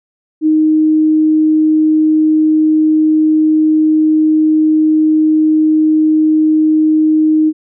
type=tone; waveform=sine; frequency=311.1 Hz; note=D#4; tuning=in tune; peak=-7 dBFS; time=0.41-7.53 s; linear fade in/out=50 ms; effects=none